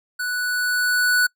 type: tone with level ramp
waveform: square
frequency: 1480 Hz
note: F#6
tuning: in tune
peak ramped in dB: -24 to -15 dBFS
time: 0.19-1.27 s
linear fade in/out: 10 ms
effects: noise-tail reverb RT60 0.1 s tail -25 dB re dry